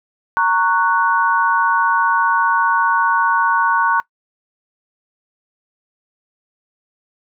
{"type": "chord", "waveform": "sine", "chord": "F# major", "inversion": "first", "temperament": "just", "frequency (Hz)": [925, 1110, 1480], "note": ["A#5", "C#6", "F#6"], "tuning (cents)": [-14, 2, 0], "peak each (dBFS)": -17, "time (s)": [0.37, 4], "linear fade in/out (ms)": 0, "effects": ["noise-tail reverb RT60 0.1 s tail -21 dB re dry"]}